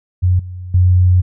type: tone with level steps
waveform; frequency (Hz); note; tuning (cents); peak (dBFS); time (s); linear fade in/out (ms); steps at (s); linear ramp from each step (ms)
sine; 90.7; F#2; -34; -9 / -25 / -7; 0.22-1.22; 20; 0.39 / 0.74; 5
effects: none